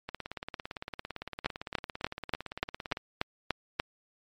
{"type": "two click trains", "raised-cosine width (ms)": 0.3, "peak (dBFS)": [-11, -21], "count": [9, 52], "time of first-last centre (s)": [[1.46, 3.799], [0.09, 2.971]], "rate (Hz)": [3.42, 17.7], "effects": ["MP3 64 kbps"]}